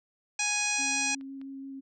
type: harmonic tone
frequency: 830.6 Hz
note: G#5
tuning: in tune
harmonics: 1 / 2 / 3 / 4 / 5 / 6 / 7 / 8 / 9 / 10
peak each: -37 / -39 / -30 / -42 / -38 / -41 / -32 / -40 / -37 / -41 dBFS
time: 0.39-1.15 s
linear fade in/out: 5 ms
type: click train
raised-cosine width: 0.3 ms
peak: -39 dBFS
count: 5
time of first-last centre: 0.6-1.415 s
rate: 4.91 Hz
type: tone with vibrato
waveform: sine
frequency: 271.1 Hz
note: C#4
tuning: 38 cents flat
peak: -38 dBFS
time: 0.78-1.81 s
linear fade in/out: 20 ms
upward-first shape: square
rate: 5.9 Hz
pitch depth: 8 cents each way
effects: none